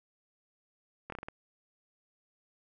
slowing click train, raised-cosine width 0.5 ms, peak -25 dBFS, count 6, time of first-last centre 1.1-1.285 s, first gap 23 ms, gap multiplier 1.24, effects none

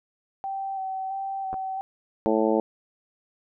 sine tone with vibrato, 771 Hz, G5, 29 cents flat, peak -28 dBFS, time 0.44-1.81 s, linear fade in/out 0 ms, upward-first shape square, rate 1.5 Hz, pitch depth 17 cents each way
clicks, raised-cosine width 1 ms, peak -22 dBFS, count 2, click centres 1.53 / 1.541 s
harmonic tone, 110 Hz, A2, in tune, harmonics 2 / 3 / 4 / 5 / 6 / 7 / 8, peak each -27 / -25 / -25 / -26 / -31 / -32 / -31 dBFS, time 2.26-2.6 s, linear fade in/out 0 ms
effects none

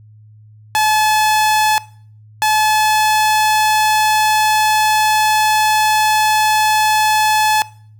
sawtooth tone pair in turn, 860 / 860 Hz, A5 / A5, -40 / -40 cents, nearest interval unison, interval 0 cents, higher neither, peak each -8 dBFS, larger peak neither, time 0.75-1.78 / 2.42-7.62 s, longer second, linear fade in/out 0 ms, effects noise-tail reverb RT60 0.5 s tail -20 dB re dry + added 107 Hz sine -40 dBFS peak until 7.99 s

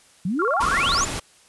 sine exponential sweep, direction up, 164.81 to 7310 Hz, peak -21 dBFS, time 0.25-1.05 s, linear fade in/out 5 ms
sine tone with vibrato, 1245 Hz, D#6, 1 cent sharp, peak -21 dBFS, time 0.39-1.04 s, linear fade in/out 5 ms, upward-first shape square, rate 17 Hz, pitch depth 190 cents each way
pink noise, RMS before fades -28 dBFS, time 0.6-1.2 s, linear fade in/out 10 ms
effects white hiss -54 dBFS RMS until 1.48 s + resampled to 24000 Hz

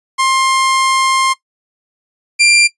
sawtooth tone pair in turn, 1059 / 2377 Hz, C6 / D7, +21 / +20 cents, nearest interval octave + major second, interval 1399 cents, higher second, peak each -7 / -3 dBFS, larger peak second, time 0.18-1.34 / 2.39-2.68 s, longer first, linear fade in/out 20 ms, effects noise-tail reverb RT60 0.1 s tail -18 dB re dry + resampled to 24000 Hz

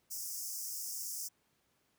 pink high-pass noise, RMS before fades -41 dBFS, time 0.1-1.29 s, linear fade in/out 20 ms, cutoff 5100 Hz, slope 96 dB/octave, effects pink hiss -75 dBFS RMS until 1.98 s + high-pass 80 Hz 12 dB/octave

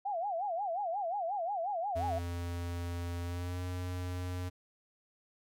sine tone with vibrato, 740 Hz, F#5, in tune, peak -32 dBFS, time 0.05-2.19 s, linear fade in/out 10 ms, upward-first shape sine, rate 5.6 Hz, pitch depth 210 cents each way
square tone with pitch glide, 86.6 to 90.17 Hz, F2 to F#2, -14 to -44 cents, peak -36 dBFS, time 1.95-4.5 s, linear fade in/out 20 ms, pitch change +70 cents, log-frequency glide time 3.23-3.62 s
effects none

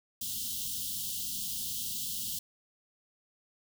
white band-stop noise, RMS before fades -36 dBFS, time 0.21-2.39 s, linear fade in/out 5 ms, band 260 to 2900 Hz, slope 96 dB/octave, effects none

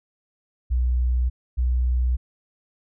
sine tone pair in turn, 61.74 / 61.98 Hz, B1 / B1, 0 / +7 cents, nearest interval unison, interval 7 cents, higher second, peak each -18 dBFS, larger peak neither, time 0.7-1.3 / 1.57-2.17 s, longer neither, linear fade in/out 20 ms, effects none

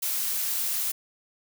blue noise, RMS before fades -28 dBFS, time 0.02-0.92 s, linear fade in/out 10 ms, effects none

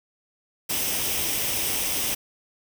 white noise with comb filter, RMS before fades -26 dBFS, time 0.69-2.15 s, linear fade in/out 10 ms, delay 0.35 ms, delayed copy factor +0.5, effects none

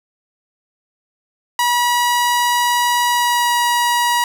sawtooth tone with pitch glide, 967 to 960.3 Hz, B5 to B5, -37 to -49 cents, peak -10 dBFS, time 1.59-4.24 s, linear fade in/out 2 ms, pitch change -12 cents, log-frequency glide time 3.09-3.55 s, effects none

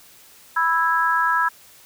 sine chord, E major, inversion second, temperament just, 988.9 / 1318.5 / 1648.1 Hz, B5 / E6 / G#6, +2 / 0 / -14 cents, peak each -21 dBFS, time 0.56-1.49 s, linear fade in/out 10 ms, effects white hiss -49 dBFS RMS until 1.85 s

